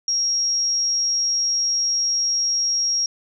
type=tone; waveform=sine; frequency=5600 Hz; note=F8; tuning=4 cents sharp; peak=-18 dBFS; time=0.08-3.06 s; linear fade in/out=2 ms; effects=none